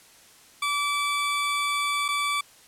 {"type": "tone with dropouts", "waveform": "20% pulse", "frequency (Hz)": 1156, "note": "D6", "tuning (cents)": -28, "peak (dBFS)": -19, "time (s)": [0.62, 2.41], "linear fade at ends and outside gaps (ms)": 5, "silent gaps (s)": [2.082, 2.086], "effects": ["white hiss -53 dBFS RMS until 2.67 s", "low-pass 11000 Hz 12 dB/octave"]}